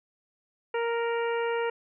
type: harmonic tone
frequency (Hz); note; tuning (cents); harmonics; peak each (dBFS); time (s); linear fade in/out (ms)
466.2; A#4; 0; 1 / 2 / 3 / 4 / 5 / 6; -27 / -33 / -37 / -39 / -41 / -43; 0.74-1.7; 5
effects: none